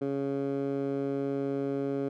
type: tone with band-pass filter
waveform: 15% pulse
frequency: 138.59 Hz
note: C#3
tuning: in tune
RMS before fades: -31 dBFS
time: 0.01-2.09 s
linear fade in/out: 10 ms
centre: 360 Hz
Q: 1.5
effects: none